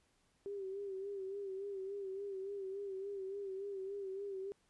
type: tone with vibrato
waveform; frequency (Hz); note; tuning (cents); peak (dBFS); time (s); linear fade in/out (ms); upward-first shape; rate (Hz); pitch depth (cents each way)
sine; 392; G4; 0; -40; 0.46-4.52; 0; sine; 3.5; 58
effects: pink hiss -75 dBFS RMS until 4.69 s + resampled to 24000 Hz